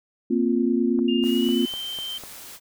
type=chord; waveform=sine; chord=Bb suspended second; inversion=none; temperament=just; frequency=233.1 / 262.2 / 349.6 Hz; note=Bb3 / C4 / F4; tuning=0 / +4 / +2 cents; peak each=-22 / -23 / -24 dBFS; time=0.3-1.66 s; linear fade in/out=10 ms
type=click train; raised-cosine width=1 ms; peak=-26 dBFS; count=6; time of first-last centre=0.99-2.237 s; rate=4.01 Hz
type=tone with pitch glide; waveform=sine; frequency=2814 to 3122 Hz; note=F7 to G7; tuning=+12 to -8 cents; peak=-29 dBFS; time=1.08-2.18 s; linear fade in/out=5 ms; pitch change=+180 cents; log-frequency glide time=1.22-1.77 s
type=noise; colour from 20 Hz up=white; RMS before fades=-41 dBFS; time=1.22-2.6 s; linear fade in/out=50 ms
effects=none